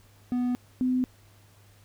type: tone pair in turn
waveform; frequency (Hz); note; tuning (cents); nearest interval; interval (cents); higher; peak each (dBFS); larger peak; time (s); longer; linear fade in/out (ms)
triangle / sine; 246.9 / 254; B3 / B3; 0 / +49; unison; 49; second; -22; neither; 0.32-0.55 / 0.81-1.04; neither; 0
effects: added 101 Hz sine -56 dBFS peak until 1.84 s + pink hiss -60 dBFS RMS until 1.84 s